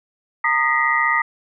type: tone cluster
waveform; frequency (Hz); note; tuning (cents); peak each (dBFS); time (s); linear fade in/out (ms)
sine; 917 / 1232 / 1916 / 2051; A#5 / D#6 / A#6 / C7; -29 / -17 / +47 / -35; -23 / -20 / -19 / -23; 0.44-1.22; 5
effects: none

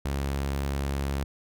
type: tone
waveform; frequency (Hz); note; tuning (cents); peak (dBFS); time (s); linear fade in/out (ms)
sawtooth; 69.3; C#2; 0; -23; 0.05-1.24; 5
effects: none

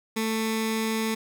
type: tone with notch filter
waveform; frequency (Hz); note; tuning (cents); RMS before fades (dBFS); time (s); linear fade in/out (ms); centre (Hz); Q
15% pulse; 221.7; A3; +13; -27; 0.16-1.15; 10; 650; 1.1
effects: none

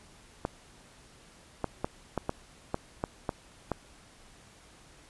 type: clicks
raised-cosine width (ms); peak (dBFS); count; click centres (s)
1; -15; 9; 0.451 / 1.643 / 1.845 / 2.177 / 2.294 / 2.744 / 3.039 / 3.292 / 3.717
effects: pink hiss -56 dBFS RMS until 5.09 s + resampled to 24000 Hz

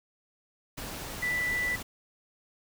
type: tone in noise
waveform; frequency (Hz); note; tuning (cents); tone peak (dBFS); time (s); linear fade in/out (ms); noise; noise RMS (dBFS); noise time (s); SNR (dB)
sine; 1975.5; B6; 0; -27; 1.22-1.76; 10; pink; -39; 0.77-1.83; +9
effects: none

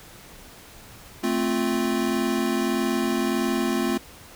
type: chord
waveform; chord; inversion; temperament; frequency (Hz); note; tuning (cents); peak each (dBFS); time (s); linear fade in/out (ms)
square; F major; first; equal; 220 / 261.6 / 349.2; A3 / C4 / F4; 0 / 0 / 0; -27; 1.23-3.98; 10
effects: pink hiss -46 dBFS RMS until 4.35 s

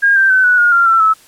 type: tone with pitch steps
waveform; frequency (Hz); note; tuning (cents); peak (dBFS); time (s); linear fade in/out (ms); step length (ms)
sine; 1620 / 1570.2 / 1522 / 1475.3 / 1430 / 1386.1 / 1343.5 / 1302.2; G#6 / G6 / F#6 / F#6 / F6 / F6 / E6 / E6; -43 / +2 / +48 / -5 / +41 / -13 / +33 / -22; -7; 0.02-1.14; 20; 140
effects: white hiss -45 dBFS RMS until 1.27 s + low-pass 12000 Hz 12 dB/octave

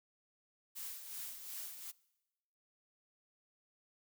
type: noise with tremolo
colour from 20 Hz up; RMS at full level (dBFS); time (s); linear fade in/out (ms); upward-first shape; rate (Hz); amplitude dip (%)
blue; -44; 0.75-1.92; 20; sine; 2.7; 55
effects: noise-tail reverb RT60 1.0 s tail -22 dB re dry

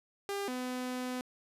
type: tone pair in turn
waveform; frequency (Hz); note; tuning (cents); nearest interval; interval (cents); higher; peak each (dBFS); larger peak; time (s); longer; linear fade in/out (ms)
sawtooth; 400 / 252; G4 / B3; +35 / +35; minor sixth; 800; first; -30 / -31; first; 0.29-0.48 / 0.48-1.21; second; 0
effects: resampled to 32000 Hz

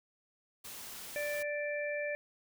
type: noise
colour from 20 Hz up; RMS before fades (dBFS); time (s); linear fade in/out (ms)
white; -46; 0.64-1.43; 10
type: harmonic tone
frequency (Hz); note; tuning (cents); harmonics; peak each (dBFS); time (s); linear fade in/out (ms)
587.3; D5; 0; 1 / 3 / 4; -35 / -40 / -41; 1.16-2.15; 0
effects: none

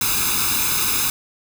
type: noise with comb filter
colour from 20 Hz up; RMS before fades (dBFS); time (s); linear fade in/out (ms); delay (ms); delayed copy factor
white; -20; 0.01-1.1; 2; 0.79; +0.9
effects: none

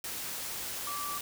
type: tone in noise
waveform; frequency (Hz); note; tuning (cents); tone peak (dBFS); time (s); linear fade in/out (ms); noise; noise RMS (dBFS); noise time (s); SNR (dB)
sine; 1163; D6; -17; -36; 0.87-1.18; 2; white; -38; 0.04-1.21; -1
effects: none

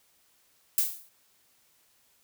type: noise with exponential decay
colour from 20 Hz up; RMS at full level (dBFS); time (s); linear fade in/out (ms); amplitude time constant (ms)
violet; -21; 0.78-1.09; 1; 66
effects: white hiss -66 dBFS RMS until 2.23 s

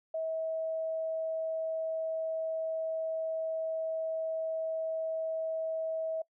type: tone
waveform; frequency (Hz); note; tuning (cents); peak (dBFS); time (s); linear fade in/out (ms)
sine; 644; E5; -41; -31; 0.14-6.22; 5
effects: noise-tail reverb RT60 0.1 s tail -22 dB re dry

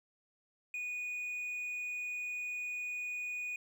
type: tone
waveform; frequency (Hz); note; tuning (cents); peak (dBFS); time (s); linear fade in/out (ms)
triangle; 2467; D#7; -15; -35; 0.74-3.56; 2
effects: none

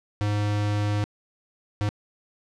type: tone bursts at uneven times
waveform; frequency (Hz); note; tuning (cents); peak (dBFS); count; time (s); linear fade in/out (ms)
square; 103.83; G#2; 0; -23; 2; 0.21-1.04 / 1.81-1.89; 0
effects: low-pass 6000 Hz 12 dB/octave

